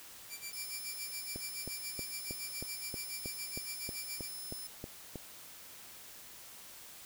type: tone with tremolo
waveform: 10% pulse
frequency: 2349 Hz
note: D7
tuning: in tune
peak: -31 dBFS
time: 0.29-4.29 s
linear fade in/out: 50 ms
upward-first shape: sine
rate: 7.1 Hz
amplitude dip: 95%
type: tone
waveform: 5% pulse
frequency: 5240 Hz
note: E8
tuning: 11 cents flat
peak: -37 dBFS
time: 0.53-4.67 s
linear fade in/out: 2 ms
type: click train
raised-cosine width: 2 ms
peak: -28 dBFS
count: 13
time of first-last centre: 1.36-5.157 s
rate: 3.16 Hz
effects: white hiss -52 dBFS RMS until 7.05 s